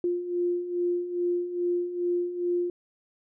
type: beating tone pair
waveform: sine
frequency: 350 / 352.4 Hz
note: F4 / F4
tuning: +4 / +16 cents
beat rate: 2.4 Hz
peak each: -32 / -26 dBFS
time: 0.04-2.7 s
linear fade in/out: 2 ms
effects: none